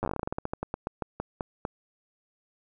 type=slowing click train; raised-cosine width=1 ms; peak=-16 dBFS; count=23; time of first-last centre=0.03-1.652 s; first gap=9 ms; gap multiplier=1.17; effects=none